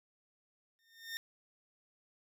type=tone with exponential growth; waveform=20% pulse; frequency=1823 Hz; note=A#6; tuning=39 cents flat; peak=-31 dBFS; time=0.79-1.17 s; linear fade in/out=0 ms; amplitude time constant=82 ms; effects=none